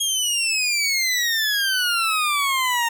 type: exponential sweep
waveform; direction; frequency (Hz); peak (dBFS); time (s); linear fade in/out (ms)
20% pulse; down; 3292 to 918; -14; 0-2.89; 10
effects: none